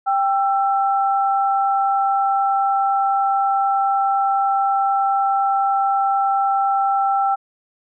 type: tone pair together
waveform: sine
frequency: 788 / 1335.2 Hz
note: G5 / E6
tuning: +9 / +22 cents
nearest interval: major sixth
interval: 913 cents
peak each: -16 / -22 dBFS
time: 0.06-7.36 s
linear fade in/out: 20 ms
effects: none